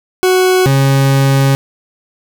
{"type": "tone pair in turn", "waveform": "40% pulse", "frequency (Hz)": [370, 136.53], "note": ["F#4", "C#3"], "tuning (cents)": [0, -26], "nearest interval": "octave + perfect fourth", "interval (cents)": 1726, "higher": "first", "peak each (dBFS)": -7, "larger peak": "neither", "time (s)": [[0.23, 0.66], [0.66, 1.55]], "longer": "second", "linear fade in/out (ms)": 0, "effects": []}